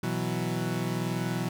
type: chord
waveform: 30% pulse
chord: B suspended fourth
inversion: none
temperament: equal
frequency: 123.47 / 164.81 / 185 Hz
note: B2 / E3 / F#3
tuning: 0 / 0 / 0 cents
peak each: -30 dBFS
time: 0.03-1.49 s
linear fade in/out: 5 ms
effects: none